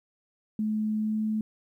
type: tone with pitch glide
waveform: sine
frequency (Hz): 215.1 to 216.5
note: A3 to A3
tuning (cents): -39 to -28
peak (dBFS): -25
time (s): 0.59-1.41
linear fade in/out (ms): 2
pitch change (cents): +11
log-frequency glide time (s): 0.98-1.2
effects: 11-bit